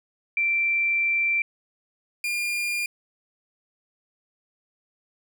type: tone pair in turn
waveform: sine / 40% pulse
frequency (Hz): 2349 / 2409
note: D7 / D7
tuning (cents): 0 / +43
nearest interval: unison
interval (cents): 43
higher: second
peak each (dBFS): -20 / -24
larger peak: first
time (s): 0.37-1.42 / 2.24-2.86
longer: first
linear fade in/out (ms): 2
effects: none